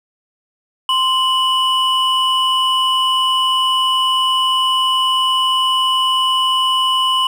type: tone pair together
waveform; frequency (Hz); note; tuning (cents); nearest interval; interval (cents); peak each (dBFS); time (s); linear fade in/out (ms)
triangle; 1043 / 2957; C6 / F#7; -6 / -2; octave + tritone; 1804; -14; 0.89-7.27; 2
effects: none